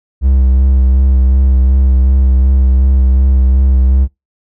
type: tone with vibrato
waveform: triangle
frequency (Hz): 65.41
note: C2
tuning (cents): 0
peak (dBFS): -4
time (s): 0.21-4.08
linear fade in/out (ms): 50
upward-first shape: sine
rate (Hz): 2.7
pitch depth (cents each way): 29
effects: noise-tail reverb RT60 0.2 s tail -25 dB re dry